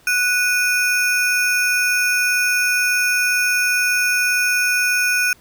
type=ring-modulated tone; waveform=square; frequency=1975.5 Hz; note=B6; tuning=in tune; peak=-13 dBFS; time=0.07-5.33 s; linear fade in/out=2 ms; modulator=501 Hz; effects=pink hiss -52 dBFS RMS until 5.4 s